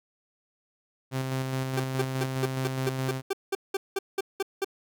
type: tone with tremolo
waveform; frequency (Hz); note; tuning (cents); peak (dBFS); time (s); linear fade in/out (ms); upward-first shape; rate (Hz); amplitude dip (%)
sawtooth; 131.6; C3; +10; -23; 1.11-3.22; 50; square; 4.8; 30
type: tone bursts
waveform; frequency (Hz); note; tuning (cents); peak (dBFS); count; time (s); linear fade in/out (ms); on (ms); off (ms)
40% pulse; 390; G4; -9; -24; 14; 1.77-4.646; 5; 29; 190
effects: none